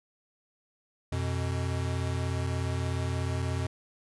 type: tone pair together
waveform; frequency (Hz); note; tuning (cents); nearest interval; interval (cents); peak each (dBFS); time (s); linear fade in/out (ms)
square; 88.6 / 125.3; F2 / B2; +25 / +25; tritone; 600; -31 / -33; 1.12-3.67; 5
effects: resampled to 24000 Hz